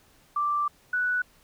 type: tone pair in turn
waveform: sine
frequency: 1174.7 / 1480 Hz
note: D6 / F#6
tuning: 0 / 0 cents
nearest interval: major third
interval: 400 cents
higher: second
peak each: -23 dBFS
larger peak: neither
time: 0.36-0.68 / 0.93-1.22 s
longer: first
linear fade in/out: 5 ms
effects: pink hiss -60 dBFS RMS until 1.43 s